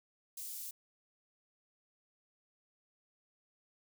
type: high-pass noise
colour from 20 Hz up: white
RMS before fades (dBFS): -44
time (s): 0.37-0.71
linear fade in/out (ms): 5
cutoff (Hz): 6400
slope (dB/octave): 12
effects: none